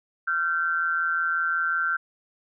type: tone pair together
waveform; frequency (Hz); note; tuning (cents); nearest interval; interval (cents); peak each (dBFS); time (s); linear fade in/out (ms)
sine; 1377.6 / 1543; F6 / G6; -24 / -28; major second; 196; -25; 0.27-1.97; 10
effects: none